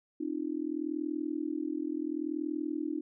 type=tone with amplitude modulation; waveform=sine; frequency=305.7 Hz; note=D#4; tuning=30 cents flat; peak=-27 dBFS; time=0.2-3.01 s; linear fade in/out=10 ms; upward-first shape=sine; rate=40.7 Hz; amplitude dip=100%; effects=none